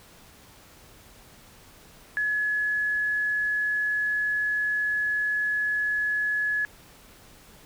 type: tone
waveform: sine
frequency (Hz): 1698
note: G#6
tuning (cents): +38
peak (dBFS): -23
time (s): 2.17-6.65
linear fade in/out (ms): 0
effects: pink hiss -52 dBFS RMS until 7.65 s